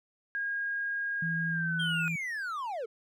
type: tone with pitch glide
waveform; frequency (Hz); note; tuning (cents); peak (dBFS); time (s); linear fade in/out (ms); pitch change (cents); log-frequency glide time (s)
sine; 1629 to 1434.6; G#6 to F6; -34 to +46; -30; 0.35-2.08; 0; -220; 1.5-1.92
type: tone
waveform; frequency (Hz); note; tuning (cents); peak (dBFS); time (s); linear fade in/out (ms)
sine; 164.81; E3; 0; -32; 1.22-2.16; 5
type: linear sweep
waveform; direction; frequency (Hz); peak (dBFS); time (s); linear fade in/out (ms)
triangle; down; 3244 to 419.4; -31; 1.79-2.86; 10
effects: none